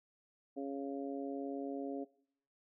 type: harmonic tone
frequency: 138.59 Hz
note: C#3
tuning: in tune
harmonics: 2 / 3 / 4 / 5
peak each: -40 / -44 / -46 / -48 dBFS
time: 0.56-2.05 s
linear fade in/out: 20 ms
effects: noise-tail reverb RT60 0.6 s tail -20 dB re dry